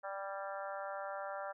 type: harmonic tone with a mistuned harmonic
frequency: 196 Hz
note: G3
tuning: in tune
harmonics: 3 / 4 / 5 / 6 / 7 / 8 / 9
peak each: -43 / -45 / -50 / -50 / -47 / -52 / -55 dBFS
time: 0.03-1.53 s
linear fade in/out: 20 ms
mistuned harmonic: 8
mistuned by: +27 cents
effects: none